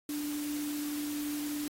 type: tone in noise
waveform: sine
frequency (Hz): 294.4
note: D4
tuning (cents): +4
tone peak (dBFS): -33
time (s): 0.09-1.68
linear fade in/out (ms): 2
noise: white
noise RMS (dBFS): -43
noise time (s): 0.09-1.68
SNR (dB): +7
effects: AAC 48 kbps